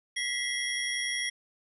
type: tone cluster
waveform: sine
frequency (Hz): 1937 / 2068 / 3304 / 5610 / 10210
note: B6 / C7 / G#7 / F8 / D#9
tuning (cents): -34 / -21 / -10 / +7 / +44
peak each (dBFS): -35 / -35 / -34 / -36 / -39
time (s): 0.16-1.3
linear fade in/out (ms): 10
effects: none